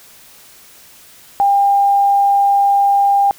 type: tone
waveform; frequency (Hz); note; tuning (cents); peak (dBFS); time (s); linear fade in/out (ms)
sine; 800; G5; +35; -9; 1.4-3.31; 0
effects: white hiss -43 dBFS RMS until 3.38 s